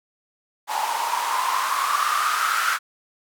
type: noise with band-pass filter sweep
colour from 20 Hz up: blue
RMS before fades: -23 dBFS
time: 0.67-2.79 s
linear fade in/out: 50 ms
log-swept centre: 850 to 1400 Hz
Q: 9.7
effects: none